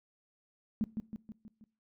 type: tone with echo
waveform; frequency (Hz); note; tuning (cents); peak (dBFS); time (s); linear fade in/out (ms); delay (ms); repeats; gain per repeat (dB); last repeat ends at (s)
sine; 218.1; A3; -15; -27; 0.81-0.84; 0; 160; 5; -5; 1.64
effects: noise-tail reverb RT60 0.4 s tail -21 dB re dry